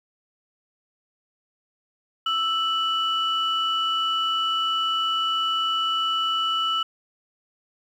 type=tone pair together; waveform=sine; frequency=1318.5 / 2960 Hz; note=E6 / F#7; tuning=0 / 0 cents; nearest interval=octave + major second; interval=1400 cents; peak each=-23 dBFS; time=2.26-6.83 s; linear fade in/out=5 ms; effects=tanh soft clip ceiling -15 dBFS + 9-bit